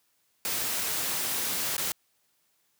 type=noise with dropouts; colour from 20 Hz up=white; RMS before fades=-30 dBFS; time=0.45-1.92 s; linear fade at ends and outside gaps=1 ms; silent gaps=1.767-1.78 s; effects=white hiss -71 dBFS RMS until 2.79 s + high-pass 80 Hz 12 dB/octave